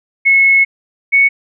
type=tone pair in turn; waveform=sine; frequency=2187 / 2218 Hz; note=C#7 / C#7; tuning=-24 / 0 cents; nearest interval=unison; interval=24 cents; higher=second; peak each=-6 dBFS; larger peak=neither; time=0.25-0.65 / 1.12-1.29 s; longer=first; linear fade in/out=20 ms; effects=none